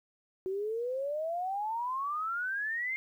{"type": "exponential sweep", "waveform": "sine", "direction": "up", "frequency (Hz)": [370, 2134], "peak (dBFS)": -31, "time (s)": [0.46, 2.96], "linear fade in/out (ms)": 0, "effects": ["11-bit"]}